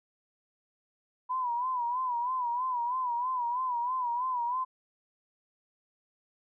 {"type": "tone with vibrato", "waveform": "sine", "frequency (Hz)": 987.8, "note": "B5", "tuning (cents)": 0, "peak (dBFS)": -28, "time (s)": [1.29, 4.65], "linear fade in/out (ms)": 20, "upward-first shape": "sine", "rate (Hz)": 3.1, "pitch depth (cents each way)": 85, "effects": []}